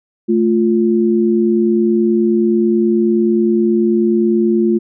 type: tone pair together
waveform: sine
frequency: 219.8 / 349.2 Hz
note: A3 / F4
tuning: -2 / 0 cents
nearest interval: minor sixth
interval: 802 cents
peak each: -13 dBFS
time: 0.28-4.79 s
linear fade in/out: 20 ms
effects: none